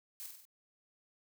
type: noise with echo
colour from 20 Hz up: blue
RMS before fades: -45 dBFS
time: 0.2-0.26 s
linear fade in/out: 0 ms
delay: 48 ms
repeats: 4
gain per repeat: -4 dB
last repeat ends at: 0.452 s
effects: none